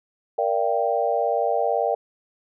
sine chord, G minor seventh, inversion first, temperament equal with one note detuned, 466.2 / 587.3 / 685.3 / 784 Hz, Bb4 / D5 / F5 / G5, 0 / 0 / -33 / 0 cents, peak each -25 dBFS, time 0.38-1.95 s, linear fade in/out 5 ms, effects none

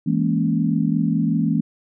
sine chord, A# half-diminished seventh, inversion second, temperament equal, 164.81 / 207.7 / 233.1 / 277.2 Hz, E3 / G#3 / A#3 / C#4, 0 / 0 / 0 / 0 cents, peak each -21 / -23 / -22 / -24 dBFS, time 0.06-1.61 s, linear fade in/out 10 ms, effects none

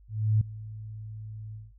sine tone with ADSR envelope, 107.9 Hz, A2, 33 cents flat, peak -18 dBFS, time 0.08-1.73 s, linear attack 330 ms, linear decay 4 ms, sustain -19 dB, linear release 190 ms, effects added 50 Hz sine -52 dBFS peak until 1.78 s

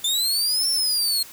sawtooth linear two-way sweep, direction up then down, 3510 to 5440 to 4212 Hz, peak -17 dBFS, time 0.04-1.23 s, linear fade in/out 5 ms, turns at 0.69 s, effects white hiss -43 dBFS RMS until 1.32 s

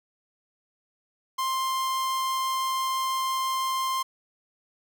45% pulse tone, 1051 Hz, C6, 7 cents sharp, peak -25 dBFS, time 1.38-4.03 s, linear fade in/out 10 ms, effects none

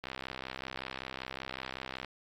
click train, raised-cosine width 0.3 ms, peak -22 dBFS, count 132, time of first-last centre 0.04-2.046 s, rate 65.3 Hz, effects AAC 64 kbps

